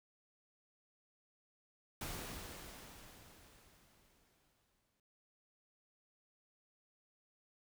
pink noise with exponential decay, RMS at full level -43 dBFS, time 2.01-5 s, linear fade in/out 2 ms, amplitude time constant 650 ms, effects none

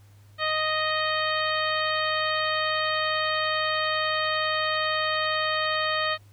harmonic tone, 622.3 Hz, D#5, in tune, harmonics 1 / 2 / 3 / 4 / 5 / 6 / 7, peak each -30 / -28 / -29 / -35 / -33 / -35 / -35 dBFS, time 0.38-6.18 s, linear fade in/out 50 ms, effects added 101 Hz sine -50 dBFS peak until 6.32 s + pink hiss -62 dBFS RMS until 6.32 s

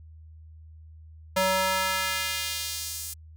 square tone with high-pass filter sweep, 188.6 Hz, F#3, 33 cents sharp, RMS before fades -28 dBFS, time 1.36-3.14 s, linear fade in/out 10 ms, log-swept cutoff 510 to 8300 Hz, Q 0.95, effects added 79 Hz sine -45 dBFS peak until 3.36 s

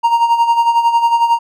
triangle tone with tremolo, 932.3 Hz, A#5, in tune, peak -5 dBFS, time 0.03-1.39 s, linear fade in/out 20 ms, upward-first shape sine, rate 11 Hz, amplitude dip 65%, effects none

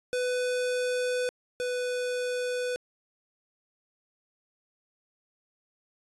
square tone pair in turn, 498.6 / 496.5 Hz, B4 / B4, +16 / +9 cents, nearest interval unison, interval 7 cents, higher first, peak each -27 / -29 dBFS, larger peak first, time 0.13-1.29 / 1.6-2.76 s, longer neither, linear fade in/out 0 ms, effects resampled to 24000 Hz

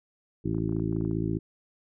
harmonic tone, 54.9 Hz, A1, 3 cents flat, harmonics 1 / 2 / 3 / 4 / 5 / 6 / 7, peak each -38 / -32 / -31 / -39 / -34 / -32 / -37 dBFS, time 0.44-1.39 s, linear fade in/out 20 ms
clicks, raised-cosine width 1 ms, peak -35 dBFS, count 11, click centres 0.546 / 0.582 / 0.693 / 0.725 / 0.765 / 0.797 / 0.927 / 0.964 / 1.01 / 1.05 / 1.112 s
effects none

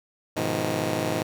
10% pulse chord, F half-diminished seventh, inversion first, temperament just, 104.77 / 125.72 / 157.15 / 174.61 Hz, Ab2 / Cb3 / Eb3 / F3, +16 / +31 / +18 / 0 cents, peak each -23 / -23 / -22 / -25 dBFS, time 0.36-1.23 s, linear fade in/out 10 ms, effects none

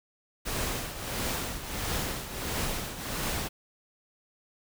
pink noise with tremolo, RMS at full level -30 dBFS, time 0.45-3.49 s, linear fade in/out 20 ms, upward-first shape triangle, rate 1.5 Hz, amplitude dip 70%, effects none

